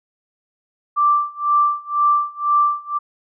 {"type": "tone with tremolo", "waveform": "sine", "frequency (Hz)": 1174.7, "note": "D6", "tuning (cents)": 0, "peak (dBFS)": -11, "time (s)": [0.96, 2.99], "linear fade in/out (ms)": 20, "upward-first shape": "sine", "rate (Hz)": 2, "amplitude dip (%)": 95, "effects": []}